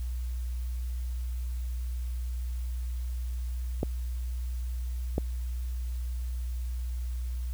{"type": "clicks", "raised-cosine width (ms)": 2, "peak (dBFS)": -14, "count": 2, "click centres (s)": [3.831, 5.181], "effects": ["added 61 Hz sine -30 dBFS peak until 7.53 s", "white hiss -55 dBFS RMS until 7.53 s"]}